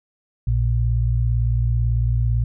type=tone pair together; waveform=sine; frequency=58.56 / 116.54 Hz; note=A#1 / A#2; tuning=+9 / 0 cents; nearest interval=octave; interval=1191 cents; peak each=-19 dBFS; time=0.47-2.44 s; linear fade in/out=5 ms; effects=none